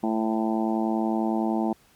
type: harmonic tone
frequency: 110.8 Hz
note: A2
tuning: 13 cents sharp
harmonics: 2 / 3 / 4 / 5 / 6 / 7 / 8 / 9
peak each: -25 / -27 / -39 / -38 / -33 / -32 / -34 / -44 dBFS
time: 0.03-1.73 s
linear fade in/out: 5 ms
effects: pink hiss -59 dBFS RMS until 1.95 s + MP3 96 kbps